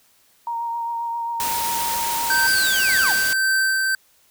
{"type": "tone with vibrato", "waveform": "sine", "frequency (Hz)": 932.3, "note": "A#5", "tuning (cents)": 0, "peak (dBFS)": -23, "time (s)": [0.47, 2.47], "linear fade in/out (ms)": 2, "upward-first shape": "triangle", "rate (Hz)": 7.5, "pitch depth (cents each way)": 20}
{"type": "noise", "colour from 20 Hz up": "white", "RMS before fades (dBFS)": -26, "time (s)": [1.4, 3.33], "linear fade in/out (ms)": 0}
{"type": "tone with tremolo", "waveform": "square", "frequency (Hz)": 1552, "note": "G6", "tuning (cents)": -18, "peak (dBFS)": -17, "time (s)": [2.3, 3.95], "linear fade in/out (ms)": 2, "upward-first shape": "sine", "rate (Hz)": 1.8, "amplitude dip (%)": 25}
{"type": "linear sweep", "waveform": "35% pulse", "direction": "down", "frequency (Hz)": [5110, 680], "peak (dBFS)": -22, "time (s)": [2.47, 3.13], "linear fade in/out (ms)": 10}
{"effects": ["white hiss -58 dBFS RMS until 4.3 s"]}